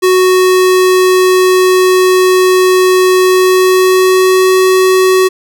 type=tone with pitch glide; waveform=square; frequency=370 to 374.1 Hz; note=F#4 to F#4; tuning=0 to +19 cents; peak=-6 dBFS; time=0.02-5.29 s; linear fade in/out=20 ms; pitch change=+19 cents; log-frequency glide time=3.2-4.55 s; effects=none